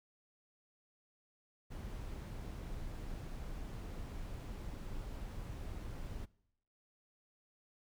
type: noise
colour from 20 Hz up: brown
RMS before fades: -44 dBFS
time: 1.7-6.26 s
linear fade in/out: 20 ms
effects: noise-tail reverb RT60 0.8 s tail -23 dB re dry